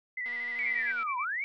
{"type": "tone with vibrato", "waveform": "sine", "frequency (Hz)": 1998, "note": "B6", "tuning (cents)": 20, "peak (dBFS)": -32, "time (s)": [0.17, 0.92], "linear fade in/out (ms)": 5, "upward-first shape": "square", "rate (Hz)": 13, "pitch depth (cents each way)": 36}
{"type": "click train", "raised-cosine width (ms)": 0.3, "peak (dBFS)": -34, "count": 185, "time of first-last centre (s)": [0.26, 1.03], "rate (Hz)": 239}
{"type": "linear two-way sweep", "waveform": "sine", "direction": "down then up", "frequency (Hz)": [2308, 957, 2308], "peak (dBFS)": -30, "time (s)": [0.59, 1.44], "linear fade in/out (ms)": 0, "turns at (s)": 1.18}
{"type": "tone with tremolo", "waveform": "sine", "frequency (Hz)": 2328, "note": "D7", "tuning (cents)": -16, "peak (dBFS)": -32, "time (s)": [0.65, 1.25], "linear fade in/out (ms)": 5, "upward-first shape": "sine", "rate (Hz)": 9.3, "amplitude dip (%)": 95}
{"effects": []}